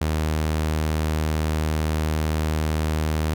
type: tone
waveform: sawtooth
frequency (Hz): 77.78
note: D#2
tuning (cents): 0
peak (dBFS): -17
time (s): 0.01-3.34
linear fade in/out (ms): 5
effects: none